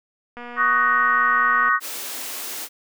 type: click train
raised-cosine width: 0.5 ms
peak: -22 dBFS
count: 319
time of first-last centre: 0.37-1.69 s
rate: 241 Hz
type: chord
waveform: sine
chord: D# minor seventh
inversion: third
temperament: just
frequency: 1120.1 / 1244.5 / 1493.4 / 1866.8 Hz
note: C#6 / D#6 / F#6 / A#6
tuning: +18 / 0 / +16 / +2 cents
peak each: -21 dBFS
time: 0.56-1.8 s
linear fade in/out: 50 ms
type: high-pass noise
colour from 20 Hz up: white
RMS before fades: -31 dBFS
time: 1.8-2.69 s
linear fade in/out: 50 ms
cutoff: 230 Hz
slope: 48 dB/octave
effects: none